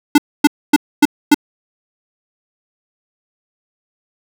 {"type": "tone bursts", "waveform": "square", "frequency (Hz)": 293.7, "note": "D4", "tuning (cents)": 0, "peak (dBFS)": -5, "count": 5, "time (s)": [0.15, 1.345], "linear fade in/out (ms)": 5, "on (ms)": 31, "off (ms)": 260, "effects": []}